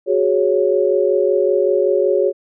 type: chord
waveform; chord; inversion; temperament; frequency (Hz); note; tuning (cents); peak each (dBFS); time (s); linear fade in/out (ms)
sine; F# suspended second; none; equal; 370 / 415.3 / 554.4; F#4 / G#4 / C#5; 0 / 0 / 0; -17; 0.06-2.33; 50
effects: none